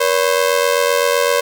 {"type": "ring-modulated tone", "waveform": "sawtooth", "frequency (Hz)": 523.3, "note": "C5", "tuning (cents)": 0, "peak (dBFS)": -6, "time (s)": [0, 1.41], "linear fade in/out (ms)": 10, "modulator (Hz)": 43.9, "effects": []}